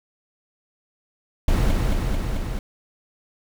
brown noise with echo, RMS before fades -18 dBFS, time 1.48-1.71 s, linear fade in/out 2 ms, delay 220 ms, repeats 4, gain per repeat -2 dB, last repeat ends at 2.59 s, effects none

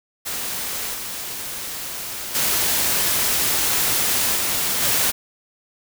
white noise with level steps, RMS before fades -27 / -30 / -20 / -22 / -19 dBFS, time 0.25-5.12 s, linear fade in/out 20 ms, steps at 0.93 / 2.34 / 4.35 / 4.81 s, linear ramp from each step 20 ms, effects none

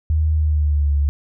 sine tone with pitch glide, 77.78 to 71.74 Hz, D#2 to D2, 0 to -40 cents, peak -14 dBFS, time 0.1-1.09 s, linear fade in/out 0 ms, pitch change -140 cents, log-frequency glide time 0.34-0.92 s, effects none

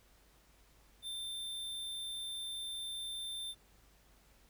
square tone, 3575 Hz, A7, 27 cents sharp, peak -40 dBFS, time 1.02-3.55 s, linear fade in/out 50 ms, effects added 50 Hz sine -67 dBFS peak until 4.49 s + pink hiss -67 dBFS RMS until 4.49 s

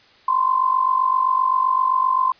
sine tone with amplitude modulation, 1037 Hz, C6, 16 cents flat, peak -12 dBFS, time 0.28-2.32 s, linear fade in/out 5 ms, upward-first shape sine, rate 47.7 Hz, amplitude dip 75%, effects white hiss -52 dBFS RMS until 2.39 s + resampled to 11025 Hz

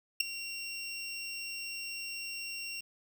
25% pulse tone with ADSR envelope, 2748 Hz, F7, 29 cents flat, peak -17 dBFS, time 0.2-2.81 s, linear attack 7 ms, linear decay 6 ms, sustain -17 dB, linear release 8 ms, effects 9-bit

